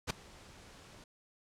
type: noise with ADSR envelope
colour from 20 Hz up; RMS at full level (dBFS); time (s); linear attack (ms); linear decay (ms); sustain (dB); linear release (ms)
pink; -31; 0.07-1.04; 34; 5; -24; 3
effects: low-pass 8000 Hz 12 dB/octave